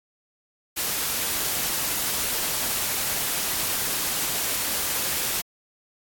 white noise, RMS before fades -26 dBFS, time 0.76-5.42 s, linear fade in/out 20 ms, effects AAC 64 kbps

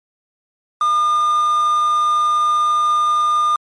triangle tone with quantisation, 1210 Hz, D#6, 49 cents flat, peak -11 dBFS, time 0.81-3.56 s, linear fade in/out 2 ms, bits 6, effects MP3 48 kbps

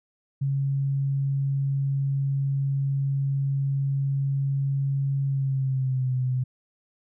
sine tone with pitch glide, 137.8 to 127.83 Hz, C#3 to C3, -10 to -40 cents, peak -22 dBFS, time 0.41-6.44 s, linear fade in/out 10 ms, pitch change -130 cents, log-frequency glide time 5.26-6.15 s, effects none

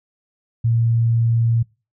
sine tone, 115.7 Hz, A#2, 13 cents flat, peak -14 dBFS, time 0.64-1.63 s, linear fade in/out 10 ms, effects noise-tail reverb RT60 0.3 s tail -24 dB re dry

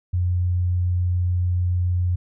sine tone, 89.3 Hz, F2, 39 cents sharp, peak -18 dBFS, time 0.13-2.16 s, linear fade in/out 10 ms, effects none

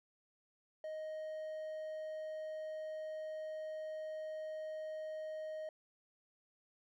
triangle tone, 624 Hz, D#5, 5 cents sharp, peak -39 dBFS, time 0.84-5.69 s, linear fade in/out 2 ms, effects none

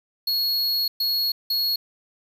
square tone bursts at uneven times, 4329 Hz, C#8, 42 cents flat, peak -21 dBFS, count 3, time 0.27-0.88 / 1-1.32 / 1.5-1.76 s, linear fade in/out 5 ms, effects 8-bit

